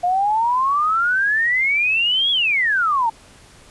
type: exponential two-way sweep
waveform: sine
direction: up then down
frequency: 698.5 to 3391 to 873 Hz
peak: -15 dBFS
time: 0.03-3.1 s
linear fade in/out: 10 ms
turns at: 2.31 s
effects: pink hiss -47 dBFS RMS until 3.7 s + resampled to 24000 Hz